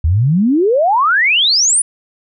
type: exponential sweep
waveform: sine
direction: up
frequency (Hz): 73.4 to 10000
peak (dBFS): -9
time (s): 0.04-1.82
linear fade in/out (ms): 5
effects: none